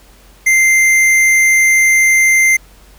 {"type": "tone with tanh clipping", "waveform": "sine", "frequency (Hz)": 2088, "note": "C7", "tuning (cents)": -4, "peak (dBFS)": -9, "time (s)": [0.46, 2.57], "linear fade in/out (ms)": 10, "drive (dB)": 15, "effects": ["added 47 Hz sine -43 dBFS peak until 2.98 s", "pink hiss -46 dBFS RMS until 2.98 s"]}